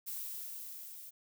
violet noise with level ramp, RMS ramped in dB -40 to -50 dBFS, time 0.06-1.11 s, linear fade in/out 20 ms, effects none

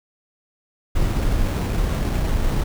brown noise with sample-and-hold, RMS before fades -20 dBFS, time 0.95-2.64 s, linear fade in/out 10 ms, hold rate 4900 Hz, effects none

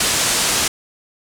white low-pass noise, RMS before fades -18 dBFS, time 0-0.68 s, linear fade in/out 5 ms, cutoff 9600 Hz, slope 24 dB/octave, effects none

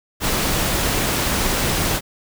pink noise, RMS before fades -20 dBFS, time 0.2-2.01 s, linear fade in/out 50 ms, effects none

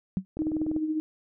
sine tone with exponential decay, 188.6 Hz, F#3, 33 cents sharp, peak -19 dBFS, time 0.17-0.25 s, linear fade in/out 0 ms, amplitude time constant 17 ms
click train, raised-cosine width 2 ms, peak -23 dBFS, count 9, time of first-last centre 0.37-0.764 s, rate 20.3 Hz
sine tone with tremolo, 311.1 Hz, D#4, in tune, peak -23 dBFS, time 0.39-1 s, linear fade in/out 0 ms, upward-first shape triangle, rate 14 Hz, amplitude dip 60%
effects none

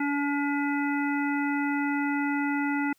harmonic tone with a mistuned harmonic, 285.7 Hz, D4, 48 cents flat, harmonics 1 / 3 / 5 / 7 / 9, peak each -26 / -33 / -34 / -34 / -41 dBFS, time 0-2.93 s, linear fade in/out 5 ms, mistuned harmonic 9, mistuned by -18 cents, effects white hiss -67 dBFS RMS until 2.98 s

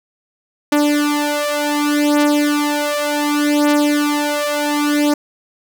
sawtooth beating tone pair, 293.7 / 294.37 Hz, D4 / D4, 0 / +4 cents, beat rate 0.67 Hz, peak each -13 dBFS, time 0.72-5.14 s, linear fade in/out 5 ms, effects none

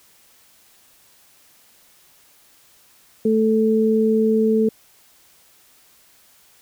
sine tone pair together, 219.7 / 439.4 Hz, A3 / A4, -2 / -2 cents, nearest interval octave, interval 1200 cents, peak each -17 dBFS, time 3.25-4.69 s, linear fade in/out 5 ms, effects white hiss -54 dBFS RMS until 6.61 s

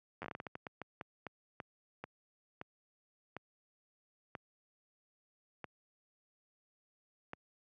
slowing click train, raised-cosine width 0.5 ms, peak -27 dBFS, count 21, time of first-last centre 0.22-7.334 s, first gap 10 ms, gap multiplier 1.31, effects high-pass 100 Hz 12 dB/octave

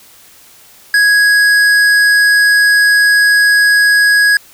triangle tone with hard clipping, 1661.2 Hz, G#6, in tune, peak -8 dBFS, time 0.94-4.37 s, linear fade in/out 2 ms, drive 15 dB, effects white hiss -42 dBFS RMS until 4.53 s

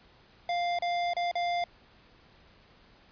square tone with dropouts, 698.5 Hz, F5, in tune, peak -28 dBFS, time 0.49-1.64 s, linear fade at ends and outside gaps 2 ms, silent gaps 0.788-0.822 / 1.135-1.166 / 1.314-1.354 s, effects pink hiss -59 dBFS RMS until 3.11 s + resampled to 11025 Hz

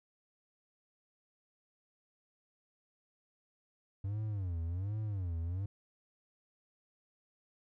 triangle tone with vibrato, 94.6 Hz, F#2, 39 cents sharp, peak -32 dBFS, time 4.04-5.66 s, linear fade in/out 5 ms, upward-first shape sine, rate 1.3 Hz, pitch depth 240 cents each way, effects none

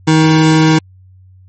square tone pair together, 157.82 / 315.9 Hz, D#3 / D#4, +25 / +26 cents, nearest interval octave, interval 1201 cents, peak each -10 dBFS, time 0.07-0.79 s, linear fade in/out 10 ms, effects added 93 Hz sine -39 dBFS peak until 1.48 s + MP3 32 kbps

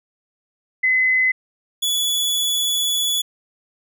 sine / sawtooth tone pair in turn, 2032 / 3417 Hz, B6 / G#7, +49 / +49 cents, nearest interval major sixth, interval 900 cents, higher second, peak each -14 / -15 dBFS, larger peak first, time 0.83-1.32 / 1.82-3.22 s, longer second, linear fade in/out 10 ms, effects none

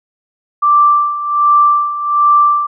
sine tone with tremolo, 1174.7 Hz, D6, in tune, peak -5 dBFS, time 0.62-2.67 s, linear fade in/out 10 ms, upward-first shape sine, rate 1.3 Hz, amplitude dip 75%, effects none

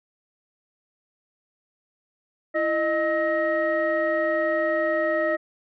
sine tone cluster, 332.8 / 617 / 1294 / 1880 Hz, E4 / D#5 / E6 / A#6, +17 / -15 / -32 / +14 cents, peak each -28 / -22 / -31 / -27 dBFS, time 2.54-5.37 s, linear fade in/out 20 ms, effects tanh soft clip ceiling -12 dBFS

